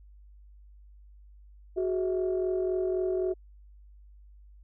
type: tone cluster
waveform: sine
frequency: 370.4 / 414.2 / 649 Hz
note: F#4 / G#4 / E5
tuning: +2 / -5 / -27 cents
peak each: -26 / -35 / -35 dBFS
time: 1.76-3.34 s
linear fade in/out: 20 ms
effects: tanh soft clip ceiling -18 dBFS + added 50 Hz sine -50 dBFS peak until 4.63 s